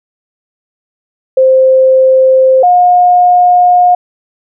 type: tone pair in turn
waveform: sine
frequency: 523 / 716.3 Hz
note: C5 / F5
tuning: -1 / +44 cents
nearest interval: perfect fourth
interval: 545 cents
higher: second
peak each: -3 dBFS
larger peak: neither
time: 1.37-2.63 / 2.63-3.95 s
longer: second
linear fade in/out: 5 ms
effects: none